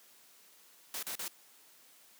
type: noise bursts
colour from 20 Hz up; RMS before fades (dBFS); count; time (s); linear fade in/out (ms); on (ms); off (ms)
white; -39; 3; 0.94-1.28; 2; 88; 38
effects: white hiss -61 dBFS RMS until 2.19 s + high-pass 200 Hz 12 dB/octave